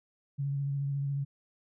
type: tone with vibrato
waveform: sine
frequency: 140 Hz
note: C#3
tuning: 18 cents sharp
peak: -29 dBFS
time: 0.38-1.25 s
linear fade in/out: 20 ms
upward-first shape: triangle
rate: 14 Hz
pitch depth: 27 cents each way
effects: none